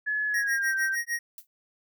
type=tone with pitch glide; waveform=sine; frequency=1705 to 1563.5 Hz; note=G#6 to G6; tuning=+45 to -5 cents; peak=-25 dBFS; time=0.06-0.96 s; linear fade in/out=20 ms; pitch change=-150 cents; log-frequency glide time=0.28-0.74 s
type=tone with tremolo; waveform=square; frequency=1880 Hz; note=A#6; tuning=14 cents sharp; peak=-26 dBFS; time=0.34-1.19 s; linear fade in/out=2 ms; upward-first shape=sine; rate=6.6 Hz; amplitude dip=100%
type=noise with exponential decay; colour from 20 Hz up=violet; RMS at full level=-38 dBFS; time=1.38-1.47 s; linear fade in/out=1 ms; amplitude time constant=19 ms
effects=none